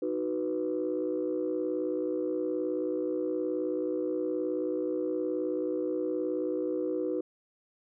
sine chord, B major, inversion first, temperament equal, 311.1 / 370 / 493.9 Hz, D#4 / F#4 / B4, 0 / 0 / 0 cents, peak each -32 dBFS, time 0.02-7.21 s, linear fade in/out 5 ms, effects tanh soft clip ceiling -21 dBFS

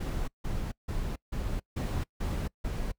brown noise bursts, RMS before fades -32 dBFS, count 7, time 0-2.92 s, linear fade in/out 10 ms, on 280 ms, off 160 ms, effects noise-tail reverb RT60 0.1 s tail -24 dB re dry

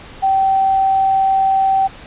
sine tone, 773 Hz, G5, 24 cents flat, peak -11 dBFS, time 0.22-1.88 s, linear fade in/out 20 ms, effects pink hiss -37 dBFS RMS until 2.06 s + resampled to 8000 Hz

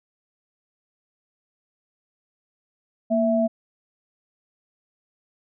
sine tone pair together, 232.5 / 659.3 Hz, A#3 / E5, -4 / 0 cents, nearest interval octave + tritone, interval 1804 cents, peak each -21 / -20 dBFS, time 3.1-3.48 s, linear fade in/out 20 ms, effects none

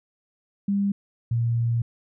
sine tone pair in turn, 200 / 117.05 Hz, G3 / A#2, +35 / +8 cents, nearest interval major sixth, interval 927 cents, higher first, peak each -20 dBFS, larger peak neither, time 0.68-0.92 / 1.31-1.82 s, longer second, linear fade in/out 5 ms, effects none

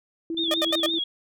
sine tone with tremolo, 329.8 Hz, E4, 1 cent sharp, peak -26 dBFS, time 0.3-0.99 s, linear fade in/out 2 ms, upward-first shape square, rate 11 Hz, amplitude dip 40%
sine tone with vibrato, 3491 Hz, A7, 14 cents flat, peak -24 dBFS, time 0.37-1.04 s, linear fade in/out 5 ms, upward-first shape sine, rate 5.8 Hz, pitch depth 100 cents each way
sawtooth tone bursts, 610 Hz, D#5, 34 cents flat, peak -18 dBFS, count 4, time 0.51-0.862 s, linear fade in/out 2 ms, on 31 ms, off 76 ms
effects none

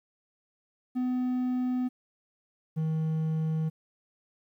triangle tone pair in turn, 251.6 / 158.5 Hz, B3 / D#3, +32 / +32 cents, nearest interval minor sixth, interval 800 cents, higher first, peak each -24 dBFS, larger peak neither, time 0.95-1.89 / 2.76-3.7 s, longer neither, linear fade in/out 20 ms, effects 11-bit

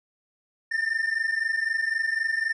triangle tone pair together, 1784 / 1807.9 Hz, A6 / A6, +23 / +46 cents, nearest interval unison, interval 23 cents, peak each -26 / -24 dBFS, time 0.71-2.53 s, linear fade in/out 10 ms, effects resampled to 22050 Hz

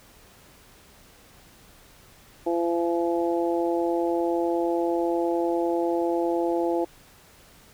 harmonic tone, 170.2 Hz, F3, 44 cents flat, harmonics 2 / 3 / 4 / 5, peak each -24 / -28 / -30 / -32 dBFS, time 2.46-6.85 s, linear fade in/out 10 ms, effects pink hiss -53 dBFS RMS until 7.73 s

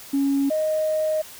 sine tone pair in turn, 277.2 / 622.3 Hz, C#4 / D#5, 0 / 0 cents, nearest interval octave + major second, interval 1400 cents, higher second, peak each -17 / -19 dBFS, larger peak first, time 0.13-0.5 / 0.5-1.22 s, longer second, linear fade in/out 10 ms, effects tanh soft clip ceiling -14 dBFS + white hiss -42 dBFS RMS until 1.39 s

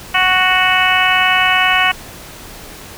harmonic tone, 370 Hz, F#4, in tune, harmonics 2 / 3 / 4 / 5 / 6 / 7 / 8, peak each -18 / -18 / -18 / -18 / -18 / -18 / -18 dBFS, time 0.14-1.92 s, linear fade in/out 10 ms, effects pink hiss -34 dBFS RMS until 2.97 s

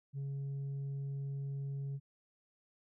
sine tone, 138.59 Hz, C#3, in tune, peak -34 dBFS, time 0.13-2 s, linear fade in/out 50 ms, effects tanh soft clip ceiling -36 dBFS

